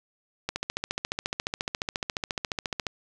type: click train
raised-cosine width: 0.2 ms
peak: -11 dBFS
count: 35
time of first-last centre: 0.49-2.868 s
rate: 14.3 Hz
effects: none